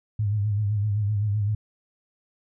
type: tone with vibrato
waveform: sine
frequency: 104 Hz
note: G#2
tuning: 3 cents sharp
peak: -21 dBFS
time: 0.19-1.55 s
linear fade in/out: 5 ms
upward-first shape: sine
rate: 7.8 Hz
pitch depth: 68 cents each way
effects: none